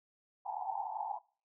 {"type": "band-pass noise", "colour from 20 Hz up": "pink", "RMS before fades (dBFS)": -39, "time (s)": [0.45, 1.19], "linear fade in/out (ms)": 10, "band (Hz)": [750, 920], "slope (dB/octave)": 96, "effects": ["noise-tail reverb RT60 0.4 s tail -22 dB re dry"]}